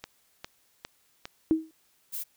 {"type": "click train", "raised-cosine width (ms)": 0.2, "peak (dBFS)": -20, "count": 4, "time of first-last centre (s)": [0.04, 1.255], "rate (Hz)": 2.47}
{"type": "tone with exponential decay", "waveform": "sine", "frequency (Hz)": 318.8, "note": "D#4", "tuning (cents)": 42, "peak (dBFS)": -16, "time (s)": [1.51, 1.71], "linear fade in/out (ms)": 0, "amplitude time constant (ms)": 42}
{"type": "noise", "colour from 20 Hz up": "violet", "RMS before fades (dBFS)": -35, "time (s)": [2.12, 2.24], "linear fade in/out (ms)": 20}
{"effects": ["white hiss -67 dBFS RMS until 2.36 s"]}